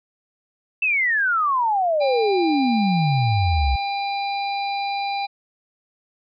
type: exponential sweep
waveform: sine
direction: down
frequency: 2684 to 61.74 Hz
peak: -17 dBFS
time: 0.82-3.76 s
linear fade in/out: 5 ms
type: harmonic tone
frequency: 799 Hz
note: G5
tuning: 33 cents sharp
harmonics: 1 / 3 / 5 / 6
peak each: -23 / -31 / -33 / -40 dBFS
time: 2-5.27 s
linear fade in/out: 20 ms
effects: none